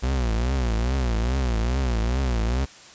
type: tone with vibrato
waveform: 40% pulse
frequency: 60.7 Hz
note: B1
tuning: 29 cents flat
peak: -20 dBFS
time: 0.02-2.66 s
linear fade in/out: 20 ms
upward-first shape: triangle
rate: 2.4 Hz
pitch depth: 210 cents each way
effects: white hiss -46 dBFS RMS until 2.94 s + resampled to 16000 Hz